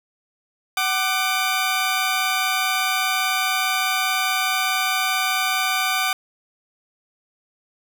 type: tone pair together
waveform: 15% pulse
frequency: 753 / 1191.9 Hz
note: F#5 / D6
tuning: +30 / +25 cents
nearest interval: minor sixth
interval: 795 cents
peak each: -16 dBFS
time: 0.77-6.13 s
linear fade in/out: 2 ms
effects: none